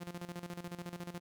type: tone with tremolo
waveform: sawtooth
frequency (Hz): 174.61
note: F3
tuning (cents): 0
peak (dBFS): -36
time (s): 0-1.2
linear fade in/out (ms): 20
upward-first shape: square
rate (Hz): 14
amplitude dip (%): 75
effects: none